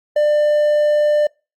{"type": "tone", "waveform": "triangle", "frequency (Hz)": 596, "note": "D5", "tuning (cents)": 25, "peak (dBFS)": -10, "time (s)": [0.16, 1.27], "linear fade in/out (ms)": 5, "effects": ["noise-tail reverb RT60 0.3 s tail -26 dB re dry", "Opus 32 kbps"]}